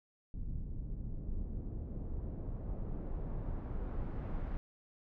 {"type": "noise with low-pass filter sweep", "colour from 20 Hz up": "brown", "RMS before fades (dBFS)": -39, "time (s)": [0.34, 4.57], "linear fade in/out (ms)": 0, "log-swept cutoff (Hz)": [200, 1700], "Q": 0.71, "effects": []}